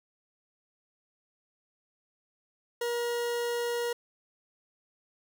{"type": "tone", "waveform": "40% pulse", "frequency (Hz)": 476.1, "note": "A#4", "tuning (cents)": 37, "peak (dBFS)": -28, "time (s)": [2.81, 3.93], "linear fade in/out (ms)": 5, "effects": []}